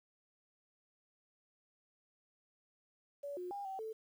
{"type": "tone with pitch steps", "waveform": "sine", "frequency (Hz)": [570, 359.6, 806, 770, 440.9], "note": ["C#5", "F#4", "G5", "G5", "A4"], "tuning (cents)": [48, -49, 48, -31, 4], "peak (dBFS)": -40, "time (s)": [3.23, 3.93], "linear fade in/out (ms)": 10, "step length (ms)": 140, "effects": ["11-bit"]}